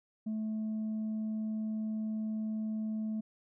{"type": "tone with tanh clipping", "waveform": "sine", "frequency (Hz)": 217.4, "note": "A3", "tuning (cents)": -21, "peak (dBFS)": -33, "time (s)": [0.26, 3.21], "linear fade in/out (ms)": 10, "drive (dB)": 1, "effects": []}